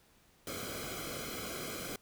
pink noise with comb filter, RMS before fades -41 dBFS, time 0.47-1.96 s, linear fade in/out 2 ms, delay 1.1 ms, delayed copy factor -0.85, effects pink hiss -66 dBFS RMS until 2.01 s

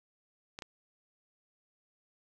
clicks, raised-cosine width 0.2 ms, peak -24 dBFS, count 2, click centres 0.589 / 0.622 s, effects none

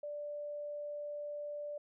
sine tone, 587.3 Hz, D5, in tune, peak -39 dBFS, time 0.03-1.78 s, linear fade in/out 5 ms, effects none

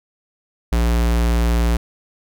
square tone, 58.27 Hz, A#1, in tune, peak -15 dBFS, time 0.72-1.77 s, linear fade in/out 5 ms, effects none

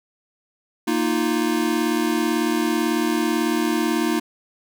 square chord, Bb suspended fourth, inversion none, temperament equal, 233.1 / 311.1 / 349.2 Hz, Bb3 / Eb4 / F4, 0 / 0 / 0 cents, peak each -25 / -23 / -25 dBFS, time 0.87-4.2 s, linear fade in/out 10 ms, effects none

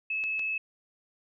sine tone, 2596 Hz, E7, 27 cents flat, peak -28 dBFS, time 0.1-0.58 s, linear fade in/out 5 ms
clicks, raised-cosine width 0.2 ms, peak -27 dBFS, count 2, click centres 0.239 / 0.394 s
effects none

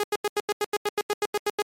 sawtooth tone bursts, 414.5 Hz, G#4, 3 cents flat, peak -18 dBFS, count 14, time 0-1.621 s, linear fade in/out 2 ms, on 35 ms, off 87 ms, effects MP3 64 kbps

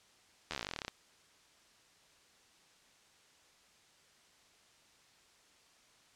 slowing click train, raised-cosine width 0.2 ms, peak -20 dBFS, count 19, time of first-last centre 0.51-0.881 s, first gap 12 ms, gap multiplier 1.06, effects white hiss -65 dBFS RMS until 6.15 s + low-pass 7000 Hz 12 dB/octave

